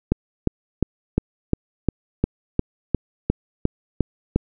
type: click train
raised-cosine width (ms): 3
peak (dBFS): -4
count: 13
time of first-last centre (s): 0.12-4.36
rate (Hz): 2.83
effects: none